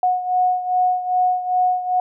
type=beating tone pair; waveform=sine; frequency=730 / 732.5 Hz; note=F#5 / F#5; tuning=-24 / -18 cents; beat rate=2.5 Hz; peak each=-17 / -22 dBFS; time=0.03-2 s; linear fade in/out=2 ms; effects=none